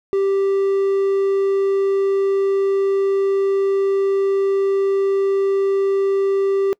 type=tone; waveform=triangle; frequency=392 Hz; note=G4; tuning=in tune; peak=-13 dBFS; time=0.13-6.73 s; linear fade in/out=0 ms; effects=noise-tail reverb RT60 0.1 s tail -25 dB re dry